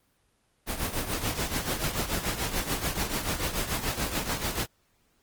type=noise with tremolo; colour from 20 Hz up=pink; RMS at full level=-27 dBFS; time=0.66-4.67 s; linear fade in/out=50 ms; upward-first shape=triangle; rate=6.9 Hz; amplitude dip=75%; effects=pink hiss -69 dBFS RMS until 5.22 s + Opus 24 kbps